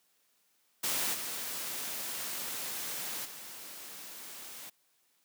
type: noise with level steps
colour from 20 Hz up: white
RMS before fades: -32 / -38 / -46 dBFS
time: 0.83-4.7 s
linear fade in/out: 10 ms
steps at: 1.13 / 3.24 s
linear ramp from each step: 20 ms
effects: white hiss -72 dBFS RMS until 5.24 s + high-pass 150 Hz 12 dB/octave